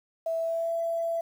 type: tone with pitch glide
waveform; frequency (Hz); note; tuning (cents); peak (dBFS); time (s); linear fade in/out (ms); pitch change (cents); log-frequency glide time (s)
sine; 657 to 668.1; E5 to E5; -6 to +23; -26; 0.26-1.21; 5; +29; 0.38-0.73
effects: 9-bit